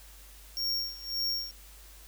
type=tone with tremolo; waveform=square; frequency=5530 Hz; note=F8; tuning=18 cents flat; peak=-28 dBFS; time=0.57-1.51 s; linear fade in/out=0 ms; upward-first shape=sine; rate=1.8 Hz; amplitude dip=85%; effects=added 50 Hz sine -51 dBFS peak until 2.07 s + white hiss -54 dBFS RMS until 2.07 s